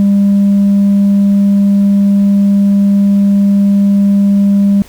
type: tone with tanh clipping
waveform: triangle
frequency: 200 Hz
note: G3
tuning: 35 cents sharp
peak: -6 dBFS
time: 0-4.82 s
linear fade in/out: 0 ms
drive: 6 dB
effects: pink hiss -39 dBFS RMS until 4.88 s